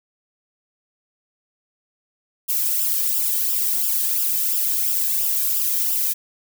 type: noise with flanger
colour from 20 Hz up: violet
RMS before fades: -21 dBFS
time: 2.48-6.14 s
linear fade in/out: 20 ms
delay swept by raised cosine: 0.47 to 1.47 ms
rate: 2.9 Hz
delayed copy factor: -0.7
effects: none